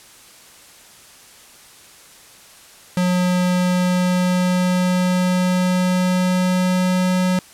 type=tone with pitch glide; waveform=square; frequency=180.6 to 183.33 Hz; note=F#3 to F#3; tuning=-42 to -16 cents; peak=-16 dBFS; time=2.97-7.39 s; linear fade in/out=2 ms; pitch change=+26 cents; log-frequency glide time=3.52-7.12 s; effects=white hiss -45 dBFS RMS until 7.53 s + low-pass 11000 Hz 12 dB/octave